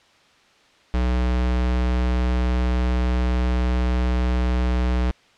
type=tone; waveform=square; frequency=61.74 Hz; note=B1; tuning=in tune; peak=-19 dBFS; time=0.94-5.11 s; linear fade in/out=0 ms; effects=white hiss -55 dBFS RMS until 5.37 s + low-pass 4000 Hz 12 dB/octave